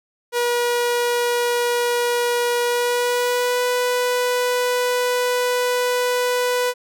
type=tone with pitch glide; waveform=sawtooth; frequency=481.4 to 494.6 Hz; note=B4 to B4; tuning=-44 to +3 cents; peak=-14 dBFS; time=0.32-6.74 s; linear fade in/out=50 ms; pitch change=+47 cents; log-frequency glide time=2.62-3.63 s; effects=none